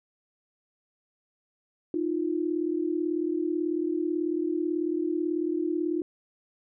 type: tone pair together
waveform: sine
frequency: 311.1 / 349.3 Hz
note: D#4 / F4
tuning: 0 / 0 cents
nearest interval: major second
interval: 200 cents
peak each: -28 dBFS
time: 1.94-6.02 s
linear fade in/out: 2 ms
effects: none